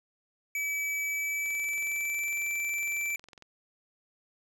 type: tone with pitch glide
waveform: square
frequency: 2295 to 2334 Hz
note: D7 to D7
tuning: -40 to -11 cents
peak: -30 dBFS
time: 0.55-3.16 s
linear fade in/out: 2 ms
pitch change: +29 cents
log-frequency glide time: 1.06-2.39 s
type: click train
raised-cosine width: 0.2 ms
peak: -32 dBFS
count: 44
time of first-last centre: 1.46-3.423 s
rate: 21.9 Hz
effects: none